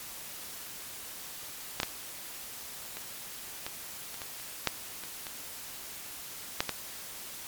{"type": "clicks", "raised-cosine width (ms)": 0.2, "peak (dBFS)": [-10, -10, -21, -17, -26, -21, -28, -7, -24, -20, -8, -12], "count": 12, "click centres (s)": [1.801, 1.832, 2.97, 3.665, 4.143, 4.218, 4.399, 4.673, 5.037, 5.268, 6.605, 6.693], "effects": ["white hiss -43 dBFS RMS until 7.47 s", "MP3 96 kbps"]}